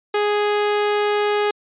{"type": "tone", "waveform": "sawtooth", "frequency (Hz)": 415.3, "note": "G#4", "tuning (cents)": 0, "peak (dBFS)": -13, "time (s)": [0.14, 1.51], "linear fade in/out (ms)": 5, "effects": ["resampled to 8000 Hz"]}